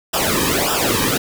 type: noise with flanger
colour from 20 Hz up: pink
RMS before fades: -18 dBFS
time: 0.13-1.18 s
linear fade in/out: 10 ms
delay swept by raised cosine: 0.46 to 1.46 ms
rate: 1.7 Hz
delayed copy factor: -0.85
effects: none